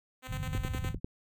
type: tone with tremolo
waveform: 5% pulse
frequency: 257.5 Hz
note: C4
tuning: 28 cents flat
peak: -28 dBFS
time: 0.22-0.95 s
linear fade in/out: 50 ms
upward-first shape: square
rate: 9.7 Hz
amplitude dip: 65%
type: low-pass noise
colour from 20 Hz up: white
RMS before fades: -35 dBFS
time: 0.27-1 s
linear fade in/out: 50 ms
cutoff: 160 Hz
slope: 48 dB/octave
type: click train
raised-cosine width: 3 ms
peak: -23 dBFS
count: 6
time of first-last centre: 0.55-1.045 s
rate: 10.1 Hz
effects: none